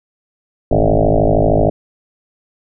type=tone with frequency modulation; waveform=sine; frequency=286.6 Hz; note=D4; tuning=42 cents flat; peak=-9 dBFS; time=0.71-1.7 s; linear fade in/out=5 ms; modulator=53.1 Hz; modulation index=7.6; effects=none

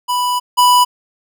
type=tone pair in turn; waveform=square; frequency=987.8 / 987.8 Hz; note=B5 / B5; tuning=0 / 0 cents; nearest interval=unison; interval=0 cents; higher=neither; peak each=-15 / -8 dBFS; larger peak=second; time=0.08-0.4 / 0.57-0.85 s; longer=first; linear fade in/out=20 ms; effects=none

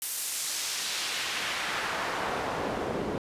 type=noise with band-pass filter sweep; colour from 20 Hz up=pink; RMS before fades=-32 dBFS; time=0.02-3.18 s; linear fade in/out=0 ms; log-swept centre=12000 to 340 Hz; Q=0.85; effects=resampled to 32000 Hz

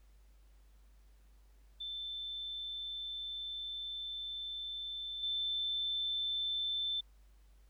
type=tone with level steps; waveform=sine; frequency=3539 Hz; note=A7; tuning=9 cents sharp; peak=-39 / -33 dBFS; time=1.8-7.01 s; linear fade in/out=10 ms; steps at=5.23 s; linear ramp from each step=2 ms; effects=added 50 Hz sine -59 dBFS peak until 7.69 s + pink hiss -74 dBFS RMS until 7.69 s

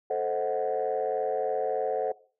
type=chord; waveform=sine; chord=A diminished seventh; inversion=none; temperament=equal; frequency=440 / 523.3 / 622.3 / 740 Hz; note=A4 / C5 / Eb5 / Gb5; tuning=0 / 0 / 0 / 0 cents; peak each=-29 / -30 / -33 / -30 dBFS; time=0.1-2.12 s; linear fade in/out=5 ms; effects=noise-tail reverb RT60 0.4 s tail -19 dB re dry + tanh soft clip ceiling -19 dBFS

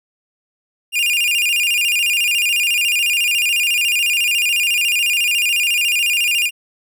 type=tone with vibrato; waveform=45% pulse; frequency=2609 Hz; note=E7; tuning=18 cents flat; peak=-14 dBFS; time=0.92-6.51 s; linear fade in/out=50 ms; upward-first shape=square; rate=14 Hz; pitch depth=120 cents each way; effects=none

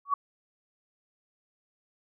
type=tone with exponential growth; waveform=sine; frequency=1127 Hz; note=C#6; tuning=28 cents sharp; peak=-18 dBFS; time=0.05-0.14 s; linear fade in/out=5 ms; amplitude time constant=18 ms; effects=none

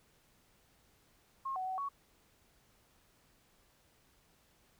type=tone with pitch steps; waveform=sine; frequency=1075 / 747 / 753 / 1117 Hz; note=C6 / F#5 / F#5 / C#6; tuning=+47 / +16 / +30 / +13 cents; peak=-35 dBFS; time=1.45-1.89 s; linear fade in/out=10 ms; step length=110 ms; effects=pink hiss -69 dBFS RMS until 4.79 s

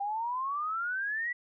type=exponential sweep; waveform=sine; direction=up; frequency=789 to 1975.5 Hz; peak=-30 dBFS; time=0-1.33 s; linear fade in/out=10 ms; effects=none

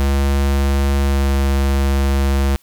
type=tone with pitch glide; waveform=square; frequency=69.3 to 68.66 Hz; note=C#2 to C#2; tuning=0 to -16 cents; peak=-14 dBFS; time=0-2.56 s; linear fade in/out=0 ms; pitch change=-16 cents; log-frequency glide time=1-1.32 s; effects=white hiss -55 dBFS RMS until 2.62 s

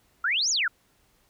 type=exponential two-way sweep; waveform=sine; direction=up then down; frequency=1318.5 to 7050 to 1318.5 Hz; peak=-22 dBFS; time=0.24-0.68 s; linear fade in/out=5 ms; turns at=0.5 s; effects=pink hiss -65 dBFS RMS until 1.29 s

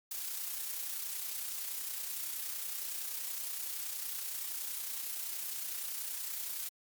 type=noise with amplitude modulation; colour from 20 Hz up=blue; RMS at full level=-37 dBFS; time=0.11-6.69 s; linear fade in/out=5 ms; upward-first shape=sine; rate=30.7 Hz; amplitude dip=40%; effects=MP3 96 kbps

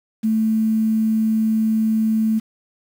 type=tone with quantisation; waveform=sine; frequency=220 Hz; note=A3; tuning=in tune; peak=-15 dBFS; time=0.23-2.4 s; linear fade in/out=20 ms; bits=7; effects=none

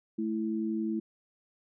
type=tone pair together; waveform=sine; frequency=218.4 / 329.6 Hz; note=A3 / E4; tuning=-13 / 0 cents; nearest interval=perfect fifth; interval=713 cents; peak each=-31 / -32 dBFS; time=0.18-1 s; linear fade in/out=10 ms; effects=none

